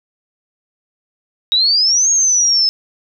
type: exponential two-way sweep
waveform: sine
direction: up then down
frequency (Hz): 3781 to 6600 to 5180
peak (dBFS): -10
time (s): 1.52-2.69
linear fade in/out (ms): 0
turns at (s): 2.1
effects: none